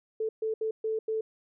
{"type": "tone bursts at uneven times", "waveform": "sine", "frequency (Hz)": 440, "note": "A4", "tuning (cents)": 0, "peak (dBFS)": -27, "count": 5, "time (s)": [[0.2, 0.29], [0.42, 0.54], [0.61, 0.71], [0.84, 0.99], [1.08, 1.21]], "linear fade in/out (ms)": 5, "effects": []}